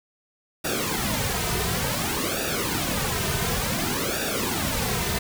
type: noise with flanger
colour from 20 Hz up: pink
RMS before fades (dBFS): -26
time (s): 0.64-5.19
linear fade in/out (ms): 10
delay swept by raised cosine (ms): 0.95 to 3.65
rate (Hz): 0.56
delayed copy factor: -0.8
effects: none